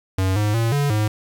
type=tone with pitch steps; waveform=square; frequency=94.5 / 105 / 114.9 / 143.3 / 106.7 Hz; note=F#2 / G#2 / A#2 / D3 / G#2; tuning=+37 / +19 / -25 / -42 / +47 cents; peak=-18 dBFS; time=0.18-1.08 s; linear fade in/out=5 ms; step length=180 ms; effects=8-bit